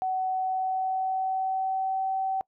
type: tone with pitch glide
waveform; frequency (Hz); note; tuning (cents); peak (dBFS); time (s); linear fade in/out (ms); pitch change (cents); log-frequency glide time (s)
sine; 751 to 765.9; F#5 to G5; +26 to -40; -25; 0.02-2.41; 0; +34; 0.28-2.1
effects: noise-tail reverb RT60 0.1 s tail -25 dB re dry